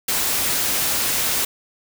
white noise, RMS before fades -21 dBFS, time 0.08-1.45 s, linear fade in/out 5 ms, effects none

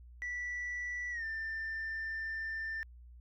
sine tone with pitch glide, 1960 to 1787 Hz, B6 to A6, -14 to +26 cents, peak -34 dBFS, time 0.22-2.83 s, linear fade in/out 0 ms, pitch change -160 cents, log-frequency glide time 1.11-1.24 s, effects tanh soft clip ceiling -34 dBFS + added 60 Hz sine -51 dBFS peak until 3.2 s

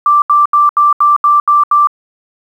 sine tone bursts, 1174.7 Hz, D6, in tune, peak -5 dBFS, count 8, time 0.06-1.872 s, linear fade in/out 2 ms, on 160 ms, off 76 ms, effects 7-bit

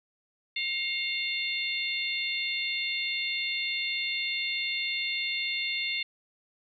harmonic tone with a mistuned harmonic, 714 Hz, F5, 38 cents sharp, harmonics 3 / 4 / 5 / 6, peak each -32 / -34 / -34 / -38 dBFS, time 0.56-6.03 s, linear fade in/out 5 ms, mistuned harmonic 4, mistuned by -55 cents, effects none

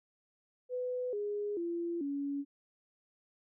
sine tone with pitch steps, 499.7 / 413 / 341.3 / 282.1 Hz, B4 / G#4 / F4 / C#4, +20 / -10 / -40 / +30 cents, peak -33 dBFS, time 0.69-2.45 s, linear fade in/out 50 ms, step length 440 ms, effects none

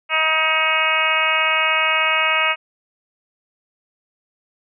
harmonic tone, 316.6 Hz, D#4, 30 cents sharp, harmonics 2 / 3 / 4 / 5 / 6 / 7 / 8 / 9, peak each -27 / -26 / -22 / -27 / -27 / -21 / -21 / -24 dBFS, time 0.09-2.56 s, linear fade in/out 50 ms, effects none

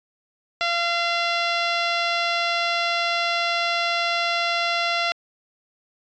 10% pulse tone, 686 Hz, F5, 31 cents flat, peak -12 dBFS, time 0.61-5.12 s, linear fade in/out 0 ms, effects resampled to 16000 Hz

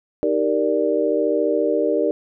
sine chord, Eb major seventh, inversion none, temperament equal, 311.1 / 392 / 466.2 / 587.3 Hz, Eb4 / G4 / Bb4 / D5, 0 / 0 / 0 / 0 cents, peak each -23 / -23 / -21 / -22 dBFS, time 0.23-2.11 s, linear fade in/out 0 ms, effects none

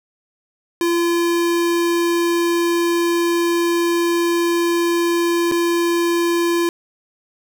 square tone with dropouts, 341.9 Hz, F4, 37 cents flat, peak -16 dBFS, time 0.81-6.69 s, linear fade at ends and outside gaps 1 ms, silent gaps 5.514-5.52 s, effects none

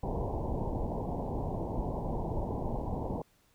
pink low-pass noise, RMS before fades -34 dBFS, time 0.03-3.22 s, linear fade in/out 5 ms, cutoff 980 Hz, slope 96 dB/octave, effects pink hiss -68 dBFS RMS until 3.54 s

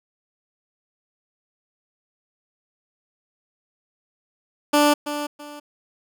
15% pulse tone with echo, 293.7 Hz, D4, in tune, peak -8 dBFS, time 4.73-4.94 s, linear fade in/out 10 ms, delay 330 ms, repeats 2, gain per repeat -11 dB, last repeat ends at 5.6 s, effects none

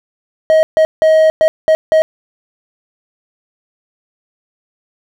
triangle tone bursts at uneven times, 632 Hz, D#5, 27 cents sharp, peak -4 dBFS, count 6, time 0.5-0.63 / 0.77-0.85 / 1.02-1.3 / 1.41-1.48 / 1.68-1.75 / 1.92-2.02 s, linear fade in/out 0 ms, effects none

